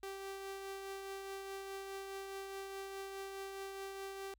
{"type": "tone with tremolo", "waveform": "sawtooth", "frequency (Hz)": 389.9, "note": "G4", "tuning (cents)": -9, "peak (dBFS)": -38, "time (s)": [0.03, 4.34], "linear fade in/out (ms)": 2, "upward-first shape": "triangle", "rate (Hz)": 4.8, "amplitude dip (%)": 35, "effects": ["added 50 Hz sine -68 dBFS peak until 4.38 s"]}